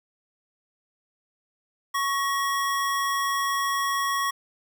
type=tone pair together; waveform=square; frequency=1107.1 / 1900 Hz; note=C#6 / A#6; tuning=-3 / +33 cents; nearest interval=major sixth; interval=936 cents; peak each=-25 / -31 dBFS; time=1.94-4.31 s; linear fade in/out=10 ms; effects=10-bit